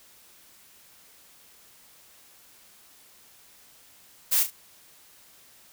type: noise with echo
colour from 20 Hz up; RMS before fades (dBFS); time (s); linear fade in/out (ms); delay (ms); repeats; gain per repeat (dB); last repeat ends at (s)
blue; -22; 4.31-4.44; 20; 35; 2; -9; 4.51
effects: white hiss -55 dBFS RMS until 5.72 s